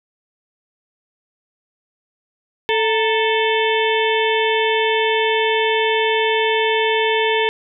harmonic tone with a mistuned harmonic, 440 Hz, A4, in tune, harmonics 1 / 2 / 4 / 5 / 6 / 7 / 8, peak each -18 / -21 / -24 / -25 / -26 / -26 / -27 dBFS, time 2.69-7.49 s, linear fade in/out 0 ms, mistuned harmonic 2, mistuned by +77 cents, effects none

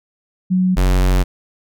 sine / square tone pair in turn, 184.5 / 46.12 Hz, F#3 / F#1, -5 / -5 cents, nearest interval 2 octaves, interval 2400 cents, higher first, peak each -12 / -12 dBFS, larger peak neither, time 0.5-0.76 / 0.76-1.24 s, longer second, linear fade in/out 20 ms, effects none

